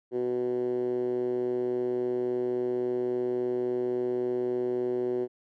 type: tone with band-pass filter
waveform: 10% pulse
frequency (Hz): 123.6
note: B2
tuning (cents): +2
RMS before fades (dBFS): -29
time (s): 0.11-5.28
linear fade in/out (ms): 50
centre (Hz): 370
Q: 4.5
effects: none